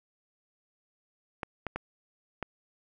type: clicks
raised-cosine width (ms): 0.5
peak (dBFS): -18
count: 4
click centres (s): 1.432 / 1.667 / 1.76 / 2.427
effects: none